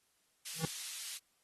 pink high-pass noise, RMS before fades -44 dBFS, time 0.45-1.18 s, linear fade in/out 10 ms, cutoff 3500 Hz, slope 12 dB/octave
square tone with exponential growth, 161.4 Hz, E3, 36 cents flat, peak -30 dBFS, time 0.54-0.65 s, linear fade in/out 0 ms, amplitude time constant 22 ms
effects white hiss -75 dBFS RMS until 1.43 s + AAC 32 kbps

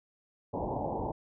white low-pass noise, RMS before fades -34 dBFS, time 0.53-1.12 s, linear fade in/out 10 ms, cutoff 950 Hz, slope 96 dB/octave, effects none

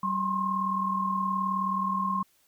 sine tone cluster, 192.4 / 1034 / 1073 Hz, G3 / C6 / C6, -32 / -21 / +43 cents, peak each -32 / -34 / -27 dBFS, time 0.03-2.23 s, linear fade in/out 5 ms, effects white hiss -66 dBFS RMS until 2.47 s

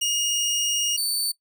20% pulse tone pair in turn, 2857 / 4535 Hz, F7 / C#8, +39 / +39 cents, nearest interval minor sixth, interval 800 cents, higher second, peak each -17 dBFS, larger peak neither, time 0.01-0.97 / 0.97-1.32 s, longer first, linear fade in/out 10 ms, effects noise-tail reverb RT60 0.1 s tail -22 dB re dry

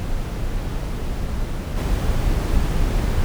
brown noise with level steps, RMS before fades -24 / -19 dBFS, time 0-3.24 s, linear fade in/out 0 ms, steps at 1.76 s, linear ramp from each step 20 ms, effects none

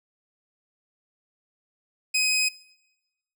20% pulse tone, 2518 Hz, D#7, 20 cents sharp, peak -16 dBFS, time 2.14-2.49 s, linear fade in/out 10 ms, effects noise-tail reverb RT60 1.0 s tail -23 dB re dry

